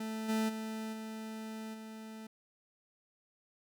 40% pulse tone with level steps, 219.9 Hz, A3, 1 cent flat, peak -36 / -29 / -37 / -40 / -44 dBFS, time 0-2.27 s, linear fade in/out 5 ms, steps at 0.28 / 0.48 / 0.92 / 1.73 s, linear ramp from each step 20 ms, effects none

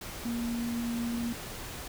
sine tone in noise, 235.3 Hz, A#3, 16 cents sharp, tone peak -30 dBFS, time 0.25-1.33 s, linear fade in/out 5 ms, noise pink, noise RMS -41 dBFS, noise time 0.01-1.88 s, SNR +8 dB, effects none

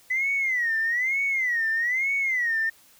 sine tone with vibrato, 1994 Hz, B6, 16 cents sharp, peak -21 dBFS, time 0.1-2.7 s, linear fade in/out 10 ms, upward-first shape sine, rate 1.1 Hz, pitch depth 190 cents each way, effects tanh soft clip ceiling -17 dBFS + white hiss -56 dBFS RMS until 2.99 s

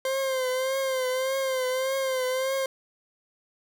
40% pulse tone with vibrato, 523.3 Hz, C5, in tune, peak -24 dBFS, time 0.05-2.66 s, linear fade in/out 2 ms, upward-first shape triangle, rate 1.7 Hz, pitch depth 59 cents each way, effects none

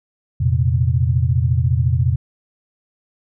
sine chord, F suspended fourth, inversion none, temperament equal with one note detuned, 85.26 / 116.54 / 130.81 Hz, F2 / Bb2 / C3, -41 / 0 / 0 cents, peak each -18 dBFS, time 0.4-2.16 s, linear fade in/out 10 ms, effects none

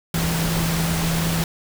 sine tone in noise, 165.4 Hz, E3, 6 cents sharp, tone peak -21 dBFS, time 0.14-1.44 s, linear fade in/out 2 ms, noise pink, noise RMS -25 dBFS, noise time 0.14-1.44 s, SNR +1 dB, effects none

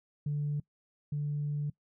sine tone pair in turn, 146.6 / 146.6 Hz, D3 / D3, -3 / -3 cents, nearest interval unison, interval 0 cents, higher neither, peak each -28 / -29 dBFS, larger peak first, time 0.26-0.6 / 1.12-1.7 s, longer second, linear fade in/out 5 ms, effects noise-tail reverb RT60 0.1 s tail -22 dB re dry + tanh soft clip ceiling -26 dBFS

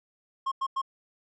triangle tone bursts, 1073 Hz, C6, 43 cents sharp, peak -24 dBFS, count 3, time 0.46-0.817 s, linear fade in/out 10 ms, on 57 ms, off 93 ms, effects resampled to 22050 Hz

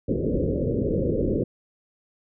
white low-pass noise, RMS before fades -24 dBFS, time 0.08-1.44 s, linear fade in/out 10 ms, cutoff 550 Hz, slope 96 dB/octave, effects none

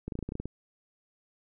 clicks, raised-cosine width 3 ms, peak -22 dBFS, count 10, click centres 0.08 / 0.122 / 0.154 / 0.19 / 0.227 / 0.29 / 0.321 / 0.354 / 0.4 / 0.456 s, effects none

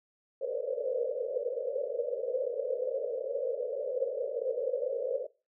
pink band-pass noise, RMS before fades -33 dBFS, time 0.41-5.27 s, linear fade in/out 10 ms, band 460 to 570 Hz, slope 96 dB/octave, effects noise-tail reverb RT60 0.3 s tail -19 dB re dry

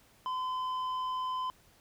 triangle tone with tanh clipping, 1021 Hz, C6, 43 cents flat, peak -33 dBFS, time 0.26-1.5 s, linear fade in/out 0 ms, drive 11 dB, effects pink hiss -63 dBFS RMS until 1.8 s

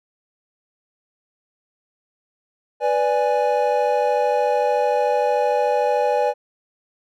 triangle chord, G# diminished, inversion first, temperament equal, 493.9 / 587.3 / 830.6 Hz, B4 / D5 / G#5, 0 / 0 / 0 cents, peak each -19 dBFS, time 2.8-6.34 s, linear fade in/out 50 ms, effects none

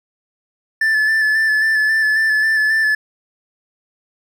triangle tone with vibrato, 1749 Hz, A6, 11 cents flat, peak -11 dBFS, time 0.81-2.95 s, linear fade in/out 5 ms, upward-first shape square, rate 3.7 Hz, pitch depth 22 cents each way, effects none

